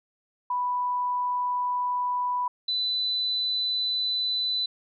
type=tone pair in turn; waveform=sine; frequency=987.8 / 3998 Hz; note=B5 / B7; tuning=0 / +20 cents; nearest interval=2 octaves; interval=2420 cents; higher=second; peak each=-24 dBFS; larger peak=neither; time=0.5-2.48 / 2.68-4.66 s; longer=neither; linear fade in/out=5 ms; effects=none